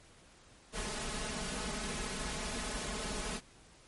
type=noise with comb filter; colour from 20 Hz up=pink; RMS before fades=-38 dBFS; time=0.72-3.41 s; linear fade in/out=50 ms; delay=4.7 ms; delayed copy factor=+0.85; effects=pink hiss -60 dBFS RMS until 3.87 s + MP3 48 kbps